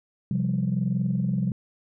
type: chord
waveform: sine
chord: C suspended fourth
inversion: none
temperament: equal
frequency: 130.81 / 174.61 / 196 Hz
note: C3 / F3 / G3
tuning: 0 / 0 / 0 cents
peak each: -26 dBFS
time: 0.31-1.52 s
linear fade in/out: 2 ms
effects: tanh soft clip ceiling -15 dBFS